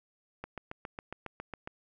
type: click train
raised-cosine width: 0.5 ms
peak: -24 dBFS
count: 10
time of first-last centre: 0.44-1.675 s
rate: 7.29 Hz
effects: none